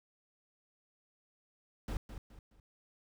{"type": "noise with echo", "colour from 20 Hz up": "brown", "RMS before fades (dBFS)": -36, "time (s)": [1.88, 1.97], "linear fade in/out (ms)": 2, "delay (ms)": 210, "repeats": 3, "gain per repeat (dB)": -9, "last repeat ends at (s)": 2.6, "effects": []}